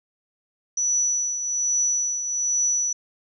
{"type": "tone with tremolo", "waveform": "sine", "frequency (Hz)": 5920, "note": "F#8", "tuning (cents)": 0, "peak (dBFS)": -18, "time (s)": [0.77, 2.93], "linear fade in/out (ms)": 5, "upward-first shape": "triangle", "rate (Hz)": 1.2, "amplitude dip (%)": 60, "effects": []}